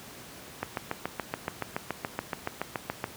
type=click train; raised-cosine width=0.5 ms; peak=-14 dBFS; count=18; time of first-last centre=0.63-3.041 s; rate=7.05 Hz; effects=pink hiss -46 dBFS RMS until 3.16 s + high-pass 100 Hz 12 dB/octave